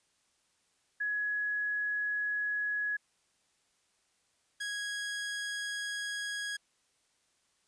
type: tone pair in turn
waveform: sine / sawtooth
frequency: 1680 / 1655 Hz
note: G#6 / G#6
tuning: +19 / -6 cents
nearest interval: unison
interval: 25 cents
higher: first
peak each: -30 / -31 dBFS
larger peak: first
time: 1-2.97 / 4.6-6.57 s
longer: neither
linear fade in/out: 10 ms
effects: white hiss -73 dBFS RMS until 7.67 s + resampled to 22050 Hz

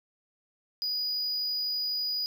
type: tone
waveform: triangle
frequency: 4924 Hz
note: D#8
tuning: 19 cents flat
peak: -27 dBFS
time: 0.82-2.26 s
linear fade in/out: 0 ms
effects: none

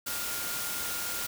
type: tone in noise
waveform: sine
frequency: 1410 Hz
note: F6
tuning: 16 cents sharp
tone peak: -41 dBFS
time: 0.06-1.27 s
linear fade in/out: 10 ms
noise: white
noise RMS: -34 dBFS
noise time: 0.06-1.27 s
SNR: -10 dB
effects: none

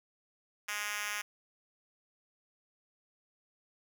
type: tone with high-pass filter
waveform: 5% pulse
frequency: 207.7 Hz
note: G#3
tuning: in tune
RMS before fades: -37 dBFS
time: 0.68-1.22 s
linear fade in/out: 10 ms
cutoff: 1600 Hz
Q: 0.84
effects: none

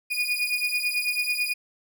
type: beating tone pair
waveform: 35% pulse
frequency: 2452 / 2461.1 Hz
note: D#7 / D#7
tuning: -26 / -20 cents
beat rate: 9.1 Hz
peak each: -25 dBFS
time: 0.1-1.54 s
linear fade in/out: 20 ms
effects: none

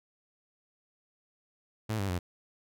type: tone with pitch steps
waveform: sawtooth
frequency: 109.4 / 98.6 / 88.86 Hz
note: A2 / G2 / F2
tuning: -9 / +11 / +31 cents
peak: -26 dBFS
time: 1.89-2.19 s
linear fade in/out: 10 ms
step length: 100 ms
effects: none

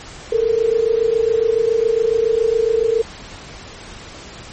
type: tone pair together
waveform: sine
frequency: 439 / 466.2 Hz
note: A4 / A#4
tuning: -4 / 0 cents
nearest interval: minor second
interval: 104 cents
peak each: -16 dBFS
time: 0.32-3.02 s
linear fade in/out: 5 ms
effects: pink hiss -36 dBFS RMS until 4.52 s + MP3 32 kbps

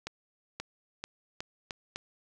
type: accelerating click train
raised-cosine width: 0.2 ms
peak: -19 dBFS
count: 6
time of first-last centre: 0.07-1.96 s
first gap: 530 ms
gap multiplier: 0.83
effects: none

